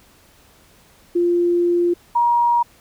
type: tone pair in turn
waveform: sine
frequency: 348 / 950.2 Hz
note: F4 / A#5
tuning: -6 / +33 cents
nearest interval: octave + perfect fourth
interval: 1739 cents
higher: second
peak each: -14 / -13 dBFS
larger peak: second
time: 1.15-1.94 / 2.15-2.63 s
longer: first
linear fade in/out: 10 ms
effects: pink hiss -52 dBFS RMS until 2.8 s